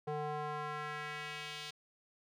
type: tone with band-pass filter sweep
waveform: square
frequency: 150 Hz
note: D3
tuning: 37 cents sharp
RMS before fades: -41 dBFS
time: 0.07-1.71 s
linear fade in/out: 10 ms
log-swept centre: 600 to 3800 Hz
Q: 1.6
effects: none

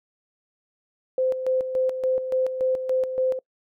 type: tone with tremolo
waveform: sine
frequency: 517 Hz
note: C5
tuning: 21 cents flat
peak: -19 dBFS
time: 1.18-3.39 s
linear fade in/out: 2 ms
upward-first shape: square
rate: 3.5 Hz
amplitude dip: 60%
effects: noise-tail reverb RT60 0.1 s tail -24 dB re dry

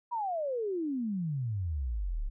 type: exponential sweep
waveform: sine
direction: down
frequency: 987.8 to 32 Hz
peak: -30 dBFS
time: 0.11-2.3 s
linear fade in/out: 20 ms
effects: none

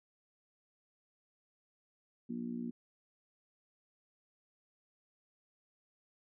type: harmonic tone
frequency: 59.4 Hz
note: A#1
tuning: 33 cents sharp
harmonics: 3 / 4 / 5 / 6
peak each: -46 / -38 / -48 / -50 dBFS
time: 2.29-2.71 s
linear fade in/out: 10 ms
effects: none

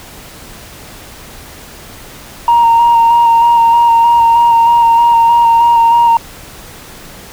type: tone with vibrato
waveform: sine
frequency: 932.3 Hz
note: A#5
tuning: in tune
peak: -3 dBFS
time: 2.48-6.17 s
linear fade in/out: 2 ms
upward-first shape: square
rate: 3.2 Hz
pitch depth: 16 cents each way
effects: tanh soft clip ceiling -2 dBFS + pink hiss -33 dBFS RMS until 7.32 s

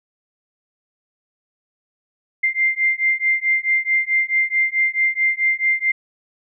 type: beating tone pair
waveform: sine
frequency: 2093 / 2097.6 Hz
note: C7 / C7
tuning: 0 / +4 cents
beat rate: 4.6 Hz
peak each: -19 dBFS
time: 2.43-5.92 s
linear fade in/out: 10 ms
effects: none

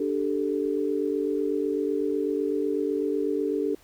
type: chord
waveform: sine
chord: D suspended fourth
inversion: none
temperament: equal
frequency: 293.7 / 392 / 440 Hz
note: D4 / G4 / A4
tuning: 0 / 0 / 0 cents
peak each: -28 dBFS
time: 0-3.75 s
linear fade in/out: 5 ms
effects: pink hiss -57 dBFS RMS until 3.83 s

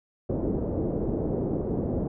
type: low-pass noise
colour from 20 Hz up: white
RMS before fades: -28 dBFS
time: 0.29-2.08 s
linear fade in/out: 5 ms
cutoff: 480 Hz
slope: 24 dB/octave
effects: none

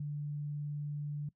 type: tone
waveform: sine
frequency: 146.83 Hz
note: D3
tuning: in tune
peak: -35 dBFS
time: 0-1.29 s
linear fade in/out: 5 ms
effects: noise-tail reverb RT60 0.1 s tail -20 dB re dry

